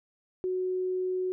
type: tone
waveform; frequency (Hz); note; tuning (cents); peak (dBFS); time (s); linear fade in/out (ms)
sine; 369.1; F#4; -4; -27; 0.44-1.32; 0
effects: none